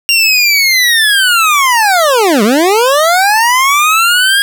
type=linear two-way sweep; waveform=25% pulse; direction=down then up; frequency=2794 to 194.9 to 1645 Hz; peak=-3 dBFS; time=0.09-4.42 s; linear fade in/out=0 ms; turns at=2.43 s; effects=none